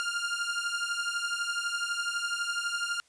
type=beating tone pair; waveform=sawtooth; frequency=1396.9 / 1408.9 Hz; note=F6 / F6; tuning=0 / +15 cents; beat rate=12 Hz; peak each=-29 dBFS; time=0-3 s; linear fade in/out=0 ms; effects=white hiss -65 dBFS RMS until 3.08 s + resampled to 22050 Hz